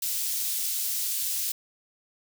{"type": "high-pass noise", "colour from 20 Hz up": "white", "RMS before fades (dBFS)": -29, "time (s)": [0.02, 1.52], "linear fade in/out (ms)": 5, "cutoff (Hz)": 4200, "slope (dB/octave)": 12, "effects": []}